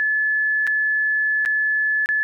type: tone with dropouts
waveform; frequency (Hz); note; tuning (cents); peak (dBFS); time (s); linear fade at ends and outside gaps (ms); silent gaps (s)
sine; 1725; A6; -35; -17; 0-2.23; 0; 0.668-0.674 / 1.451-1.459 / 2.059-2.089
effects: none